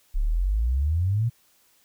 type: exponential sweep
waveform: sine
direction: up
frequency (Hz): 33.01 to 121.5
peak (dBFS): -20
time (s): 0.14-1.3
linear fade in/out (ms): 20
effects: white hiss -62 dBFS RMS until 1.84 s